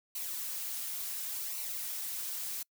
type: noise with flanger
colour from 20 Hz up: blue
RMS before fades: -38 dBFS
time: 0.15-2.63 s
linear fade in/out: 5 ms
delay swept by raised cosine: 0.58 to 5.48 ms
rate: 0.7 Hz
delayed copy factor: -0.5
effects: noise-tail reverb RT60 0.1 s tail -26 dB re dry